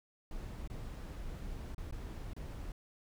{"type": "noise with dropouts", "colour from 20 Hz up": "brown", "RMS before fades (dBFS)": -43, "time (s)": [0.31, 2.72], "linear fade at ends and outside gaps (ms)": 2, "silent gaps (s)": [[0.676, 0.699], [1.747, 1.78], [1.911, 1.924], [2.334, 2.364]], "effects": []}